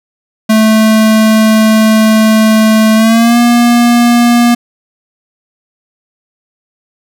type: tone with pitch glide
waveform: square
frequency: 218.6 to 238.4 Hz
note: A3 to A#3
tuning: -11 to +39 cents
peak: -5 dBFS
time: 0.49-4.55 s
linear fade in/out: 10 ms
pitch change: +150 cents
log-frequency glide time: 2.95-3.38 s
effects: none